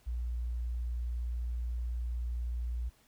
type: tone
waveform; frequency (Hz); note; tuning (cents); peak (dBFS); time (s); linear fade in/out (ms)
sine; 59.6; A#1; +39; -32; 0.06-2.9; 20
effects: pink hiss -66 dBFS RMS until 3.07 s